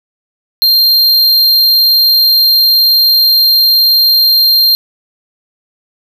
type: tone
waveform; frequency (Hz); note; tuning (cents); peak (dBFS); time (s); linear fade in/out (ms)
square; 4187; C8; 0; -6; 0.62-4.75; 0
effects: none